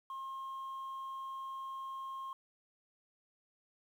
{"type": "tone", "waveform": "sine", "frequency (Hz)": 1070, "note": "C6", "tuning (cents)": 38, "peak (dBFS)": -38, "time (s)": [0.1, 2.33], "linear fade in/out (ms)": 2, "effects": ["tanh soft clip ceiling -39 dBFS", "11-bit"]}